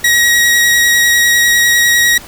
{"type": "tone with vibrato", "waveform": "sawtooth", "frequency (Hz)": 1900, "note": "A#6", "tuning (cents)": 33, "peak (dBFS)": -4, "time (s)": [0.04, 2.18], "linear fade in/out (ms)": 5, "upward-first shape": "sine", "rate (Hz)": 10, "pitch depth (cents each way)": 12, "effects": ["pink hiss -33 dBFS RMS until 2.27 s"]}